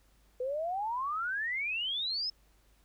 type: exponential sweep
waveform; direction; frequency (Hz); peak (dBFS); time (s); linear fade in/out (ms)
sine; up; 489.7 to 5274; -31; 0.4-2.3; 5
effects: added 50 Hz sine -64 dBFS peak until 2.84 s + pink hiss -69 dBFS RMS until 2.84 s